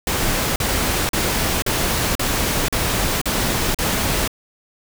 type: noise bursts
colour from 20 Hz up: pink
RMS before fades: -20 dBFS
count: 8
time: 0.07-4.277 s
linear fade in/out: 2 ms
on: 490 ms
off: 41 ms
effects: none